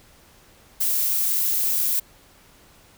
violet noise, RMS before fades -22 dBFS, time 0.8-2 s, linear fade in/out 10 ms, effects pink hiss -53 dBFS RMS until 2.97 s

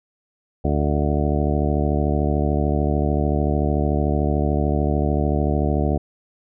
harmonic tone, 73.5 Hz, D2, 2 cents sharp, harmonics 1 / 2 / 3 / 4 / 5 / 6 / 8 / 9 / 10, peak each -21 / -24 / -26 / -27 / -28 / -29 / -30 / -31 / -31 dBFS, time 0.64-5.98 s, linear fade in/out 10 ms, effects none

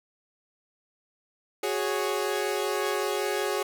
sawtooth chord, F# suspended second, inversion none, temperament equal, 370 / 415.3 / 554.4 Hz, F#4 / G#4 / C#5, 0 / 0 / 0 cents, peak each -27 / -25 / -29 dBFS, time 1.63-3.63 s, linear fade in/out 5 ms, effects none

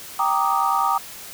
sine chord, Eb major seventh, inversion first, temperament equal, 784 / 932.3 / 1174.7 / 1244.5 Hz, G5 / Bb5 / D6 / Eb6, 0 / 0 / 0 / 0 cents, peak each -23 dBFS, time 0.19-0.98 s, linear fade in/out 5 ms, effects white hiss -38 dBFS RMS until 1.33 s

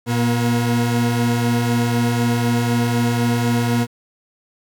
40% pulse tone pair together, 117.76 / 239.5 Hz, A#2 / A#3, +18 / +47 cents, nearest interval octave, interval 1229 cents, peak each -18 dBFS, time 0.06-3.87 s, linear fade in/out 50 ms, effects 9-bit

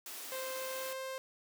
white high-pass noise, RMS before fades -45 dBFS, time 0.06-0.93 s, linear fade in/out 2 ms, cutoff 230 Hz, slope 96 dB/octave
sawtooth tone with pitch glide, 523 to 526.9 Hz, C5 to C5, -1 to +12 cents, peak -35 dBFS, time 0.32-1.18 s, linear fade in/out 0 ms, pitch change +13 cents, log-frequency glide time 0.64-0.99 s
effects none

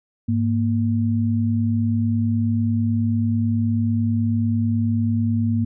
sine tone pair together, 103.5 / 232.7 Hz, G#2 / A#3, -5 / -3 cents, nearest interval octave + major second, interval 1402 cents, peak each -20 dBFS, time 0.28-5.65 s, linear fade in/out 10 ms, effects none

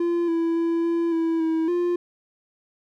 triangle tone with pitch steps, 343.3 / 332.2 / 334.3 / 337 / 328.7 / 322.8 / 350.6 Hz, F4 / E4 / E4 / E4 / E4 / E4 / F4, -30 / +13 / +24 / +38 / -5 / -36 / +7 cents, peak -18 dBFS, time 0-1.96 s, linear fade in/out 5 ms, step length 280 ms, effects none

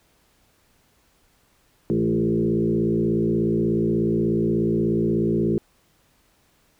sine tone with frequency modulation, 277.2 Hz, C#4, in tune, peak -18 dBFS, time 1.9-5.58 s, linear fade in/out 0 ms, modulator 56.6 Hz, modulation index 2.5, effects pink hiss -62 dBFS RMS until 6.79 s

